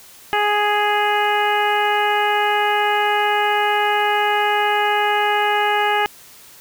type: harmonic tone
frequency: 415.7 Hz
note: G#4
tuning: 2 cents sharp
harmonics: 1 / 2 / 3 / 4 / 5 / 6 / 7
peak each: -23 / -18 / -25 / -23 / -26 / -29 / -27 dBFS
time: 0.33-6.06 s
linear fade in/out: 0 ms
effects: white hiss -44 dBFS RMS until 6.6 s